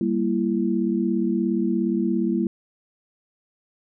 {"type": "chord", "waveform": "sine", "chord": "E diminished", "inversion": "first", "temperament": "equal with one note detuned", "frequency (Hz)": [196, 233.1, 335.2], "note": ["G3", "Bb3", "E4"], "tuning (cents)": [0, 0, 29], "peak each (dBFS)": -24, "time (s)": [0.01, 2.47], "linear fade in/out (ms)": 2, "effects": []}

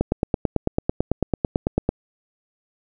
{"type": "click train", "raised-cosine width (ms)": 2, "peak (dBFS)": -5, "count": 18, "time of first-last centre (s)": [0.01, 1.891], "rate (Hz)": 9.04, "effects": []}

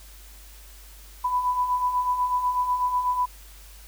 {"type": "beating tone pair", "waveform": "sine", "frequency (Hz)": [987.8, 995.9], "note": ["B5", "B5"], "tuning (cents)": [0, 14], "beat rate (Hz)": 8.1, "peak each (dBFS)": [-30, -22], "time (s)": [1.24, 3.26], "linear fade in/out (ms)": 10, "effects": ["added 50 Hz sine -45 dBFS peak until 3.87 s", "white hiss -50 dBFS RMS until 3.87 s"]}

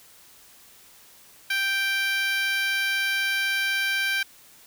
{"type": "tone with high-pass filter", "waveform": "10% pulse", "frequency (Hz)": 784, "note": "G5", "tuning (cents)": 0, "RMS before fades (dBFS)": -25, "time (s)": [1.5, 4.23], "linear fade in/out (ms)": 5, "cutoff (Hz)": 1800, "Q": 5.3, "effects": ["white hiss -52 dBFS RMS until 4.66 s"]}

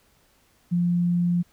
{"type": "tone", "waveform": "sine", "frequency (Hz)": 174.6, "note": "F3", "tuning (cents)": 0, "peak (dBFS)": -19, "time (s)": [0.71, 1.43], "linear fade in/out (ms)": 20, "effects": ["pink hiss -62 dBFS RMS until 1.52 s"]}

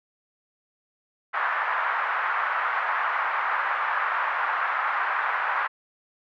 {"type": "band-pass noise", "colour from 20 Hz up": "pink", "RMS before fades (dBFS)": -26, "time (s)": [1.33, 5.68], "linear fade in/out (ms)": 20, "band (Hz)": [960, 1700], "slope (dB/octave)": 24, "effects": []}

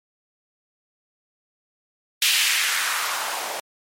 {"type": "noise with band-pass filter sweep", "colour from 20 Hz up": "blue", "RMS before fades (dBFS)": -23, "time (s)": [2.22, 3.6], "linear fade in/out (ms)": 2, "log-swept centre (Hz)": [3000, 610], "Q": 1.8, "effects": ["MP3 64 kbps"]}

